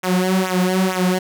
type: tone with flanger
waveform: sawtooth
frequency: 185.2 Hz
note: F#3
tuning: 2 cents sharp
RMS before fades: -18 dBFS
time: 0.03-1.19 s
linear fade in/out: 10 ms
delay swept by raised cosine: 0.21 to 4.61 ms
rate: 2.2 Hz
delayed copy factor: -1
effects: none